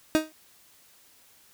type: tone with exponential decay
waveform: 30% pulse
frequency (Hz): 313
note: D#4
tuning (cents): +10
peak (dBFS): -13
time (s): 0.15-0.32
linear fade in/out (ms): 0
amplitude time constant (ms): 35
effects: white hiss -58 dBFS RMS until 1.53 s